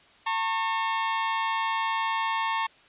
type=tone pair together; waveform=sawtooth; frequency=900 / 1094.6 Hz; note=A5 / C#6; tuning=+39 / -22 cents; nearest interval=minor third; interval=339 cents; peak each=-23 / -25 dBFS; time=0.26-2.67 s; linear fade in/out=10 ms; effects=white hiss -56 dBFS RMS until 2.88 s + resampled to 8000 Hz